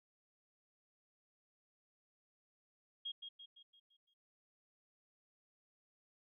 sine tone with echo, 3262 Hz, G#7, 32 cents flat, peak -40 dBFS, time 3.05-3.12 s, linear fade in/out 10 ms, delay 170 ms, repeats 6, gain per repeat -6 dB, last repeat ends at 4.14 s, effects none

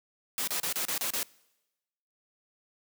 white noise bursts, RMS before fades -31 dBFS, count 7, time 0.38-1.23 s, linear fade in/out 0 ms, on 94 ms, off 32 ms, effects noise-tail reverb RT60 1.0 s tail -24 dB re dry + high-pass 150 Hz 12 dB/octave

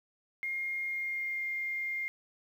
sine tone with pitch glide, 2130 to 2115 Hz, C7 to C7, +30 to +18 cents, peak -32 dBFS, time 0.43-2.08 s, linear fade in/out 0 ms, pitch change -12 cents, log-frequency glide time 0.89-1.43 s, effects 10-bit

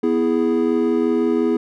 triangle chord, E major, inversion second, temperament equal, 246.9 / 329.6 / 415.3 Hz, B3 / E4 / G#4, 0 / 0 / 0 cents, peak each -18 dBFS, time 0.03-1.57 s, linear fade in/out 5 ms, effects none

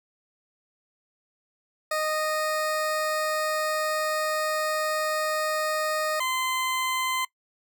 20% pulse tone pair in turn, 619 / 1032.5 Hz, D#5 / C6, -9 / -23 cents, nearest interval major sixth, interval 886 cents, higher second, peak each -20 dBFS, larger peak neither, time 1.91-6.2 / 6.2-7.25 s, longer first, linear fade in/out 5 ms, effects noise-tail reverb RT60 0.1 s tail -21 dB re dry

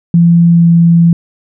sine tone with pitch glide, 170 to 168.73 Hz, F3 to E3, -46 to +41 cents, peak -3 dBFS, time 0.14-1.13 s, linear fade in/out 2 ms, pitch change -13 cents, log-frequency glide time 0.5-0.67 s, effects none

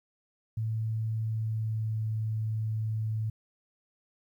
sine tone with pitch glide, 110.9 to 109.63 Hz, A2 to A2, +14 to -6 cents, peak -28 dBFS, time 0.57-3.3 s, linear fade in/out 5 ms, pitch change -20 cents, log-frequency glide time 1.15-2.01 s, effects 11-bit

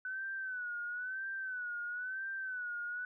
sine tone with vibrato, 1499 Hz, F#6, 22 cents sharp, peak -37 dBFS, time 0.05-3.05 s, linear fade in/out 2 ms, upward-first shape sine, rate 1 Hz, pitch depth 85 cents each way, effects none

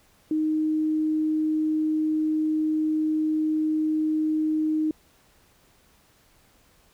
sine tone, 310.8 Hz, D#4, 2 cents flat, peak -21 dBFS, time 0.31-4.91 s, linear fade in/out 2 ms, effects pink hiss -60 dBFS RMS until 6.93 s

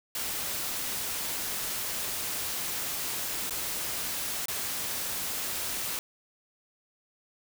white noise with dropouts, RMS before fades -33 dBFS, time 0.15-5.99 s, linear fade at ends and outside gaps 1 ms, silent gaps 3.496-3.507 / 4.457-4.483 s, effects none

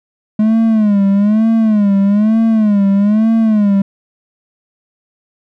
triangle tone with vibrato, 210.9 Hz, G#3, 27 cents sharp, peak -6 dBFS, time 0.39-3.82 s, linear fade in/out 5 ms, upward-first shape sine, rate 1.1 Hz, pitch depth 120 cents each way, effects none

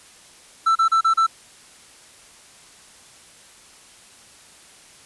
triangle tone bursts, 1331 Hz, E6, 16 cents sharp, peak -12 dBFS, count 5, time 0.66-1.267 s, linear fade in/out 10 ms, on 95 ms, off 33 ms, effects white hiss -48 dBFS RMS until 5.05 s + resampled to 24000 Hz

